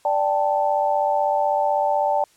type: chord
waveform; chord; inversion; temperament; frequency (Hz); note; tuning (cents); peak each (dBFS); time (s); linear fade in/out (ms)
sine; D suspended fourth; none; equal; 587.3 / 784 / 880; D5 / G5 / A5; 0 / 0 / 0; -22; 0.05-2.24; 2
effects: white hiss -57 dBFS RMS until 2.36 s + low-pass 10000 Hz 12 dB/octave